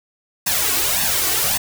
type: noise with flanger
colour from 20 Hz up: white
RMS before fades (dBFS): -19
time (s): 0.46-1.58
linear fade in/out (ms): 10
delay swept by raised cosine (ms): 1.1 to 2.7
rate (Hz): 1.8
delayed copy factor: +0.8
effects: none